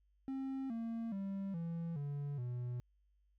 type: tone with pitch steps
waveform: triangle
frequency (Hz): 267.4 / 228.8 / 195.75 / 167.48 / 143.3 / 122.6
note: C4 / A#3 / G3 / E3 / D3 / B2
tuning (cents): +38 / -32 / -2 / +28 / -42 / -12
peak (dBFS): -36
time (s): 0.28-2.8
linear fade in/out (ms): 0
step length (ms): 420
effects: added 50 Hz sine -70 dBFS peak until 3.38 s